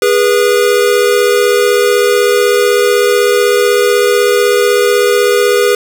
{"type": "tone pair together", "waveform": "square", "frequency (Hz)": [409.9, 485.9], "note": ["G#4", "B4"], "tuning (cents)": [-23, -28], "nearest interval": "minor third", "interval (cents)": 295, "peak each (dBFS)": -11, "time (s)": [0.02, 5.75], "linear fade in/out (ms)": 2, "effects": []}